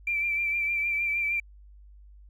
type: tone with vibrato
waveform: triangle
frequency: 2349 Hz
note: D7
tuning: in tune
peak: -21 dBFS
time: 0.07-1.4 s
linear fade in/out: 5 ms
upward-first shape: triangle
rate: 6.5 Hz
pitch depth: 41 cents each way
effects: tanh soft clip ceiling -23 dBFS + added 50 Hz sine -48 dBFS peak until 2.29 s